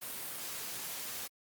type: noise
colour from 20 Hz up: white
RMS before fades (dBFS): -41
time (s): 0.01-1.28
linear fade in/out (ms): 20
effects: high-pass 100 Hz 12 dB/octave + Opus 32 kbps